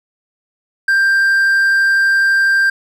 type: tone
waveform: triangle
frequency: 1583 Hz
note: G6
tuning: 17 cents sharp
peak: -8 dBFS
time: 0.88-2.7 s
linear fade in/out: 5 ms
effects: none